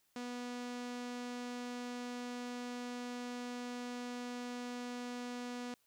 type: tone with low-pass filter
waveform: sawtooth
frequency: 244.8 Hz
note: B3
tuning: 15 cents flat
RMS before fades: -43 dBFS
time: 0.16-5.74 s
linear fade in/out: 2 ms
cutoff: 6800 Hz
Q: 1.1
effects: white hiss -75 dBFS RMS until 5.86 s